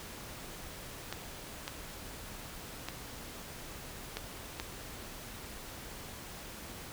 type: clicks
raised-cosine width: 0.2 ms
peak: -19 dBFS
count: 5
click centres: 1.126 / 1.679 / 2.886 / 4.17 / 4.599 s
effects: pink hiss -46 dBFS RMS until 6.92 s